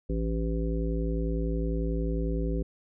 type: harmonic tone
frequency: 55.5 Hz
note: A1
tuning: 16 cents sharp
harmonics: 1 / 3 / 5 / 7 / 9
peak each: -28 / -33 / -35 / -36 / -38 dBFS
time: 0.09-2.63 s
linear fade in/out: 10 ms
effects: none